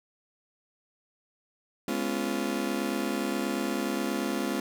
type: chord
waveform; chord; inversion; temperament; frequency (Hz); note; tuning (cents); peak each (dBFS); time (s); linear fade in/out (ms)
35% pulse; C# dominant seventh; second; just; 207.9 / 249.5 / 277.2 / 346.5; G#3 / B3 / C#4 / E#4; +2 / +18 / 0 / -14; -32; 1.88-4.6; 2
effects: none